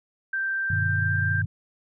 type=tone with pitch glide; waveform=sine; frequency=1568 to 1580.7 Hz; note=G6 to G6; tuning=0 to +14 cents; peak=-24 dBFS; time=0.33-1.42 s; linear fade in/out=5 ms; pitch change=+14 cents; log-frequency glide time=0.52-1.24 s
type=chord; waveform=sine; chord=G augmented; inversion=none; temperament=just; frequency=98 / 122.5 / 153.12 Hz; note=G2 / B2 / D#3; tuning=0 / -14 / -27 cents; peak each=-25 / -31 / -30 dBFS; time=0.7-1.46 s; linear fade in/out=5 ms
effects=none